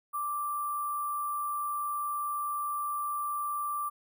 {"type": "tone with sample-and-hold", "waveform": "sine", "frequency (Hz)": 1174.7, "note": "D6", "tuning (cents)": 0, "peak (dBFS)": -30, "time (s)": [0.13, 3.9], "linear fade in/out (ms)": 20, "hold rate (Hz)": 11025, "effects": []}